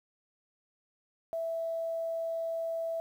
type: tone with quantisation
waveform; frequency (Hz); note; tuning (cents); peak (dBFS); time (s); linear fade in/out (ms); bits
sine; 659.3; E5; 0; -31; 1.33-3; 0; 10
effects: none